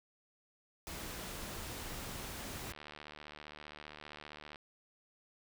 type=noise; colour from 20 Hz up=pink; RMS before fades=-44 dBFS; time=0.87-2.72 s; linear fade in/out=0 ms
type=click train; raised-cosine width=0.3 ms; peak=-32 dBFS; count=143; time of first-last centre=2.67-4.558 s; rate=75.2 Hz
effects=none